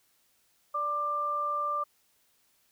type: tone pair together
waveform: sine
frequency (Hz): 585 / 1187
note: D5 / D6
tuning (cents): -7 / +18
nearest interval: octave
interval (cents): 1225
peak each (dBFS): -38 / -28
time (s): 0.74-1.84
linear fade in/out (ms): 10
effects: white hiss -69 dBFS RMS until 2.71 s